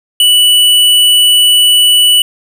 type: tone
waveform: square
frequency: 2960 Hz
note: F#7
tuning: in tune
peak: -5 dBFS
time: 0.2-2.22 s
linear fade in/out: 2 ms
effects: none